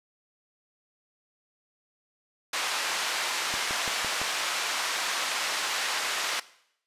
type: band-pass noise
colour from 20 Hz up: pink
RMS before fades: -30 dBFS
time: 2.53-6.4 s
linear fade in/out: 5 ms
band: 990 to 6900 Hz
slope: 12 dB/octave
type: click train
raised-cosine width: 1 ms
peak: -20 dBFS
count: 5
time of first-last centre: 3.54-4.216 s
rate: 5.92 Hz
effects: noise-tail reverb RT60 0.7 s tail -18 dB re dry + resampled to 32000 Hz